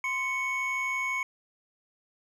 triangle tone pair together, 1038.5 / 2217 Hz, C6 / C#7, -13 / 0 cents, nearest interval octave + minor second, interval 1313 cents, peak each -32 / -27 dBFS, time 0.04-1.23 s, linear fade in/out 2 ms, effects none

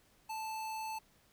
square tone, 878 Hz, A5, 4 cents flat, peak -39 dBFS, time 0.29-0.99 s, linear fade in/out 10 ms, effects pink hiss -68 dBFS RMS until 1.32 s

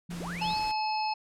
sine tone, 172.9 Hz, F3, 17 cents flat, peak -36 dBFS, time 0.09-0.54 s, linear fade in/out 5 ms
pink noise, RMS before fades -43 dBFS, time 0.1-0.72 s, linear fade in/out 10 ms
sine linear sweep, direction up, 123.47 to 4729 Hz, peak -37 dBFS, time 0.19-0.59 s, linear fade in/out 5 ms
harmonic tone, 861 Hz, A5, 38 cents flat, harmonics 1 / 3 / 5 / 6, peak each -28 / -38 / -40 / -39 dBFS, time 0.41-1.14 s, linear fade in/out 10 ms
effects low-pass 10000 Hz 12 dB/octave

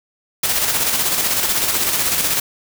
white noise with tremolo, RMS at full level -17 dBFS, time 0.43-2.4 s, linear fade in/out 5 ms, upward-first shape square, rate 16 Hz, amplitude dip 35%, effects none

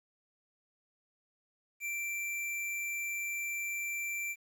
square tone, 2349 Hz, D7, in tune, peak -35 dBFS, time 1.8-4.36 s, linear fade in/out 50 ms, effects 11-bit

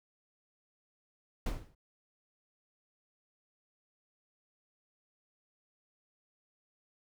brown noise with exponential decay, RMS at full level -28 dBFS, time 1.46-1.75 s, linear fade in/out 5 ms, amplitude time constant 62 ms, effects none

